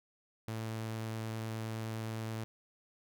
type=tone; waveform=sawtooth; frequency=111.3 Hz; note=A2; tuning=20 cents sharp; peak=-33 dBFS; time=0.48-2.44 s; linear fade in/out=0 ms; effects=none